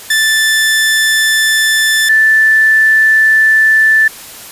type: tone pair in turn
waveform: sawtooth / sine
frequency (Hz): 1760 / 1760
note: A6 / A6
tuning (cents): 0 / 0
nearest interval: unison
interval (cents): 0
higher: neither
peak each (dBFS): -5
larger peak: neither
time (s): 0.1-2.09 / 2.09-4.08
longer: neither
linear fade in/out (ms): 5
effects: white hiss -31 dBFS RMS until 4.51 s + resampled to 32000 Hz